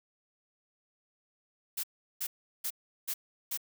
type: noise bursts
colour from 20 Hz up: blue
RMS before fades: -34 dBFS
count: 5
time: 1.77-3.575 s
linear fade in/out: 10 ms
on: 65 ms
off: 370 ms
effects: none